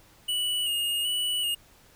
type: tone with vibrato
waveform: square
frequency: 2900 Hz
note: F#7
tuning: 35 cents flat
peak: -26 dBFS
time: 0.28-1.55 s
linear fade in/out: 10 ms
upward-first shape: square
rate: 1.3 Hz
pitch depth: 31 cents each way
effects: pink hiss -57 dBFS RMS until 1.95 s